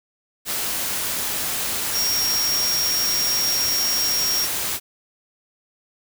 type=tone in noise; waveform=sine; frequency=5588 Hz; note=F8; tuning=in tune; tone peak=-20 dBFS; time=1.92-4.48 s; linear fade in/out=50 ms; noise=white; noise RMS=-25 dBFS; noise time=0.45-4.8 s; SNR=+2 dB; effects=none